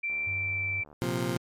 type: tone with pitch glide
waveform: sine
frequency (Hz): 2349 to 2335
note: D7 to D7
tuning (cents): 0 to -11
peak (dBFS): -28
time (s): 0.03-0.84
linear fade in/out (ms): 10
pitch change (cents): -11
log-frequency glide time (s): 0.27-0.64
type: click train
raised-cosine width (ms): 1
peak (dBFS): -37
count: 63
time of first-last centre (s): 0.1-0.929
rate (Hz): 74.8
type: tone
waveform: sine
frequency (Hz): 95.7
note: G2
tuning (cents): -41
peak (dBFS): -36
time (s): 0.26-0.82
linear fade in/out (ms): 20
type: chord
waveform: 20% pulse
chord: Bb suspended second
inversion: none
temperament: just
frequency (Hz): 116.54 / 131.11 / 174.81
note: Bb2 / C3 / F3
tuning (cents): 0 / +4 / +2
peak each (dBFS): -28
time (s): 1.02-1.37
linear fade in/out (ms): 0
effects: MP3 64 kbps